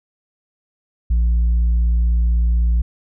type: tone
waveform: sine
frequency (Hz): 58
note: A#1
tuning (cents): -8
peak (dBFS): -10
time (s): 1.1-2.82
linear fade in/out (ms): 10
effects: tanh soft clip ceiling -12 dBFS